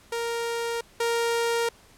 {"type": "tone pair in turn", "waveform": "sawtooth", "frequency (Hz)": [466.2, 466.2], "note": ["A#4", "A#4"], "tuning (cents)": [0, 0], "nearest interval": "unison", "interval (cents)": 0, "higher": "neither", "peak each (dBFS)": [-23, -19], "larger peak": "second", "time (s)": [[0.12, 0.81], [1, 1.69]], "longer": "neither", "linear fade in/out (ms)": 5, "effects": ["pink hiss -55 dBFS RMS until 1.97 s", "low-pass 12000 Hz 12 dB/octave"]}